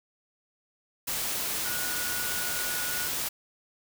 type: tone in noise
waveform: sine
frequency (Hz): 1457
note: F#6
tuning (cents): -27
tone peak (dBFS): -36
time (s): 1.65-3.08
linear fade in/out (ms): 10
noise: white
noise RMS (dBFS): -31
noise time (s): 1.07-3.29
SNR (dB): -8
effects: none